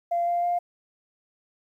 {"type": "tone with pitch steps", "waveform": "sine", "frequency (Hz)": [690, 696, 702.1], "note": ["F5", "F5", "F5"], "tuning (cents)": [-21, -6, 9], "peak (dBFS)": -21, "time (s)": [0.11, 0.59], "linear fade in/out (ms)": 10, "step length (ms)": 160, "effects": ["tanh soft clip ceiling -17 dBFS", "10-bit"]}